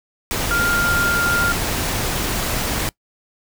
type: tone in noise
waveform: sine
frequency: 1400 Hz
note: F6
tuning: 4 cents sharp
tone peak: -17 dBFS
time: 0.51-1.52 s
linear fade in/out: 0 ms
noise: pink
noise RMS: -22 dBFS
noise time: 0.31-2.89 s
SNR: +2 dB
effects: noise-tail reverb RT60 0.1 s tail -22 dB re dry